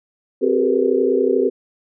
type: tone cluster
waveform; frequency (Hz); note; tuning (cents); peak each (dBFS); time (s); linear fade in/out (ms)
sine; 260.9 / 377 / 408.3 / 465.9 / 499.4; C4 / F#4 / G#4 / A#4 / B4; -5 / +32 / -29 / -1 / +19; -22 / -19 / -19 / -20 / -25; 0.41-1.5; 20
effects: none

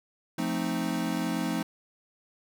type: chord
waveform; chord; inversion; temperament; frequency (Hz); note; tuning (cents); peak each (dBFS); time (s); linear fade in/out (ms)
square; F dominant seventh; none; equal; 174.61 / 220 / 261.6 / 311.1; F3 / A3 / C4 / Eb4; 0 / 0 / 0 / 0; -34; 0.38-1.63; 5
effects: none

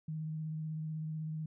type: tone with vibrato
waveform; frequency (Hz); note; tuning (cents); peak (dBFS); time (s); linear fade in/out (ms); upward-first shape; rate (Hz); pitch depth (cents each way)
sine; 156.6; D#3; +11; -36; 0.08-1.46; 5; triangle; 16; 23
effects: none

